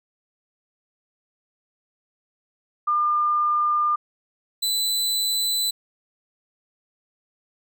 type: tone pair in turn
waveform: sine / sawtooth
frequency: 1203 / 3999 Hz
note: D6 / B7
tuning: +41 / +21 cents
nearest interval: octave + major sixth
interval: 2080 cents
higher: second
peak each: -18 dBFS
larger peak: neither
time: 2.87-3.96 / 4.62-5.71 s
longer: neither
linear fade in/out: 10 ms
effects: none